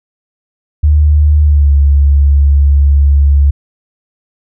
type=tone with pitch glide; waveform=sine; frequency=74.8 to 70.68 Hz; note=D2 to C#2; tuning=+32 to +34 cents; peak=-4 dBFS; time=0.83-3.51 s; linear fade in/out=10 ms; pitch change=-98 cents; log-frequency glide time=1.43-1.72 s; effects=none